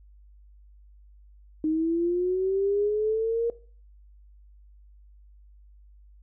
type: linear sweep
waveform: sine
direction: up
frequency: 308.6 to 470.2 Hz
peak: -22 dBFS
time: 1.64-3.5 s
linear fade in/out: 2 ms
effects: noise-tail reverb RT60 0.4 s tail -18 dB re dry + added 50 Hz sine -50 dBFS peak until 6.22 s